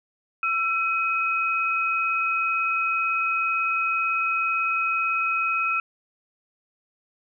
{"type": "tone pair together", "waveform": "sine", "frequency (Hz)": [1341, 2531], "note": ["E6", "D#7"], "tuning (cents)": [29, 29], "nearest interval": "major seventh", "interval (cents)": 1100, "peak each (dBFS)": -24, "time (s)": [0.43, 5.8], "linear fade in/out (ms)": 2, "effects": []}